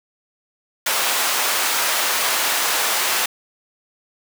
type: high-pass noise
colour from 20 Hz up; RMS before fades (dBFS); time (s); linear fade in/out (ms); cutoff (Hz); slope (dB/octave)
pink; -20; 0.86-3.26; 5; 820; 12
effects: none